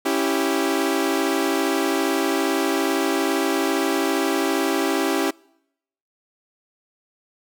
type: chord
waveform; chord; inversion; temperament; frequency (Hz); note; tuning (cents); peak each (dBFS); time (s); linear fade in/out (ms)
sawtooth; C# diminished; none; equal; 277.2 / 329.6 / 392; C#4 / E4 / G4; 0 / 0 / 0; -20; 0.05-5.31; 10
effects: noise-tail reverb RT60 0.8 s tail -26 dB re dry